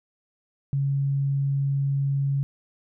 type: tone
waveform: sine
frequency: 138.8 Hz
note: C#3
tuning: 3 cents sharp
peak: -21 dBFS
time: 0.73-2.43 s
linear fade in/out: 0 ms
effects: none